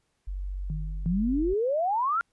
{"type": "tone", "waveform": "sine", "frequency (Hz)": 47.27, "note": "F#1", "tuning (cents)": 38, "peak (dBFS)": -30, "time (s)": [0.27, 1.54], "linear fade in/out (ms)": 10}
{"type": "tone with exponential decay", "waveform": "sine", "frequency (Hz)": 154.7, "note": "D#3", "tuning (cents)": -10, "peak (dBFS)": -29, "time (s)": [0.7, 1.44], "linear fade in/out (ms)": 0, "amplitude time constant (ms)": 160}
{"type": "exponential sweep", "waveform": "sine", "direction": "up", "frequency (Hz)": [160.3, 1420], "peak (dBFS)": -23, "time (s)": [1.06, 2.21], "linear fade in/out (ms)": 0}
{"effects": ["pink hiss -74 dBFS RMS until 2.32 s", "resampled to 24000 Hz"]}